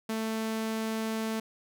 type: tone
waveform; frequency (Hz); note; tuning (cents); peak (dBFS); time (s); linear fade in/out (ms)
sawtooth; 221.5; A3; +12; -26; 0.09-1.4; 5
effects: none